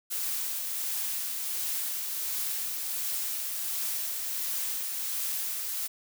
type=noise with tremolo; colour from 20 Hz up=blue; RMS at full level=-31 dBFS; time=0.1-5.88 s; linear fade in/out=20 ms; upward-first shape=triangle; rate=1.4 Hz; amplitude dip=30%; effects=none